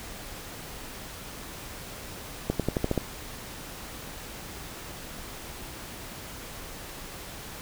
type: accelerating click train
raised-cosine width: 2 ms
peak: -11 dBFS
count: 7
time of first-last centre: 2.5-2.977 s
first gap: 97 ms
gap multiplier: 0.92
effects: pink hiss -41 dBFS RMS until 7.61 s